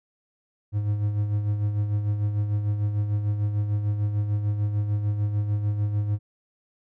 triangle tone with tremolo, 103.8 Hz, G#2, in tune, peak -18 dBFS, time 0.72-6.19 s, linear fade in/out 50 ms, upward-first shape sine, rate 6.7 Hz, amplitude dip 50%, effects none

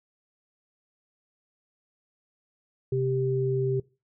sine tone pair together, 130.81 / 392 Hz, C3 / G4, 0 / 0 cents, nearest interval octave + perfect fifth, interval 1900 cents, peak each -26 dBFS, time 2.92-3.8 s, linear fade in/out 5 ms, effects noise-tail reverb RT60 0.3 s tail -22 dB re dry

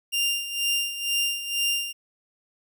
sawtooth tone with tremolo, 2794 Hz, F7, in tune, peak -18 dBFS, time 0.12-1.93 s, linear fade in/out 20 ms, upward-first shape sine, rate 2.1 Hz, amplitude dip 70%, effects none

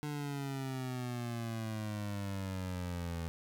25% pulse exponential sweep, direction down, 149.6 to 82.41 Hz, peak -33 dBFS, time 0.03-3.28 s, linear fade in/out 0 ms, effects none

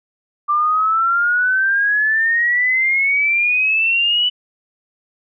sine exponential sweep, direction up, 1176 to 2983 Hz, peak -13 dBFS, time 0.48-4.3 s, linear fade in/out 20 ms, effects none

